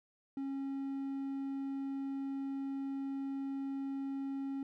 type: tone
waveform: triangle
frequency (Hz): 273.1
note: C#4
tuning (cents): -26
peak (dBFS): -34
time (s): 0.37-4.63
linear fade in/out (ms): 2
effects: none